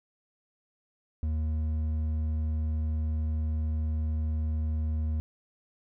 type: tone with hard clipping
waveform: sine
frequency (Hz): 77.78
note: D#2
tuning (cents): 0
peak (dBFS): -28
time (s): 1.23-5.2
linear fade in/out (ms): 0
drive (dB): 5
effects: none